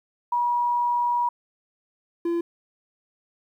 sine / triangle tone pair in turn, 963 / 340.5 Hz, B5 / F4, -44 / -44 cents, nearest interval octave + tritone, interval 1800 cents, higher first, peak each -20 dBFS, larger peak neither, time 0.32-1.29 / 2.25-2.41 s, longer first, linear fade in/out 5 ms, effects 10-bit

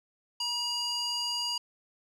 square tone with band-pass filter, 958 Hz, A#5, 47 cents sharp, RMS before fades -32 dBFS, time 0.4-1.58 s, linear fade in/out 5 ms, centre 4400 Hz, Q 3, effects none

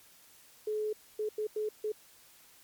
sine tone bursts at uneven times, 427.2 Hz, G#4, 49 cents sharp, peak -30 dBFS, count 5, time 0.67-0.93 / 1.19-1.29 / 1.38-1.47 / 1.56-1.69 / 1.84-1.92 s, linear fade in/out 5 ms, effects white hiss -59 dBFS RMS until 2.63 s + MP3 96 kbps

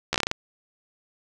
slowing click train, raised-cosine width 0.2 ms, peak -6 dBFS, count 8, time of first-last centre 0.13-0.314 s, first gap 13 ms, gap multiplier 1.23, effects none

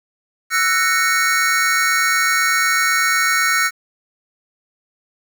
square chord, F# dominant seventh, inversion third, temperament just, 1332 / 1480 / 1850 / 2220 Hz, E6 / F#6 / A#6 / C#7, +18 / 0 / -14 / +2 cents, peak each -21 dBFS, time 0.5-3.71 s, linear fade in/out 50 ms, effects 8-bit

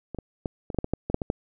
clicks, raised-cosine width 2 ms, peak -21 / -19 / -14 / -19 / -21 / -9 / -16 / -11 / -15 / -7 / -15 / -10 dBFS, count 12, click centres 0.147 / 0.187 / 0.458 / 0.702 / 0.746 / 0.787 / 0.844 / 0.936 / 1.1 / 1.144 / 1.218 / 1.301 s, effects none

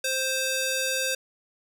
square tone with band-pass filter, 524 Hz, C5, 2 cents sharp, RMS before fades -27 dBFS, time 0.04-1.15 s, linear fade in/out 5 ms, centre 6400 Hz, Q 0.52, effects none

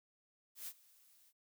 blue noise with ADSR envelope, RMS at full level -44 dBFS, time 0.55-1.33 s, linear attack 120 ms, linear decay 58 ms, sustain -23 dB, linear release 49 ms, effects none

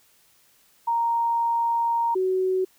sine tone pair in turn, 931 / 374 Hz, A#5 / F#4, -2 / +19 cents, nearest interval octave + major third, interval 1579 cents, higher first, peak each -20 dBFS, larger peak neither, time 0.87-2.15 / 2.15-2.65 s, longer first, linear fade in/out 10 ms, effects white hiss -60 dBFS RMS until 2.78 s

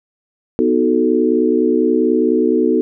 sine chord, B dominant seventh, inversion none, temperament equal, 246.9 / 311.1 / 370 / 440 Hz, B3 / D#4 / F#4 / A4, 0 / 0 / 0 / 0 cents, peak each -17 dBFS, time 0.59-2.81 s, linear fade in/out 0 ms, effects none

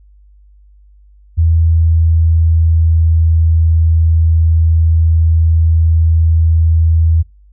sine tone with pitch glide, 82 to 81.39 Hz, E2 to E2, -9 to -21 cents, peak -7 dBFS, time 1.37-7.23 s, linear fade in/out 20 ms, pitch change -12 cents, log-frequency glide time 1.52-3.28 s, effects noise-tail reverb RT60 0.2 s tail -24 dB re dry + added 50 Hz sine -41 dBFS peak until 7.52 s

